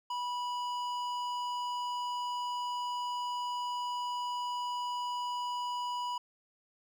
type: tone with hard clipping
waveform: triangle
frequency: 980 Hz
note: B5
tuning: 14 cents flat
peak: -35 dBFS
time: 0.1-6.18 s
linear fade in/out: 5 ms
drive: 15 dB
effects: none